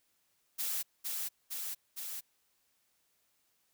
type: noise with echo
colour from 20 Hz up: blue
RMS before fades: -35 dBFS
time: 0.58-0.83 s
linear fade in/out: 20 ms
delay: 460 ms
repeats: 3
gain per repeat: -2 dB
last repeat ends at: 2.21 s
effects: white hiss -75 dBFS RMS until 3.73 s